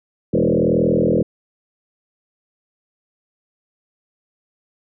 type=tone with frequency modulation; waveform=sine; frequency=340 Hz; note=F4; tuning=46 cents flat; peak=-13 dBFS; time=0.33-1.23 s; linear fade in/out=10 ms; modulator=41.1 Hz; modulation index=4.9; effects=none